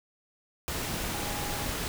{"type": "tone in noise", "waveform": "sine", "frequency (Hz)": 823, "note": "G#5", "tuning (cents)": -16, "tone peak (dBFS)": -40, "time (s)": [1.13, 1.65], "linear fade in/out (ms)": 0, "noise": "pink", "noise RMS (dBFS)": -33, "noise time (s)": [0.68, 1.88], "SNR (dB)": -10, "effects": []}